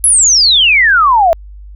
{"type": "exponential sweep", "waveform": "sine", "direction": "down", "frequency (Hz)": [11175, 636], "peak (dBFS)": -5, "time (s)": [0.04, 1.33], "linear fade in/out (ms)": 0, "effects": ["added 50 Hz sine -29 dBFS peak until 1.75 s"]}